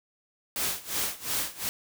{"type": "noise with tremolo", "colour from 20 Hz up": "white", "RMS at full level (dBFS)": -28, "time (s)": [0.56, 1.69], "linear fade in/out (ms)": 0, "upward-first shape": "sine", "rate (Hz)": 2.8, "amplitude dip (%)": 90, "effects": []}